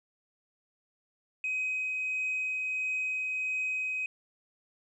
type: tone with tremolo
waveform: sine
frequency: 2523 Hz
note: D#7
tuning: 23 cents sharp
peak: -27 dBFS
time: 1.44-4.06 s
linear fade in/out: 2 ms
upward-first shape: triangle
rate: 1.5 Hz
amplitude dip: 25%
effects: tanh soft clip ceiling -26 dBFS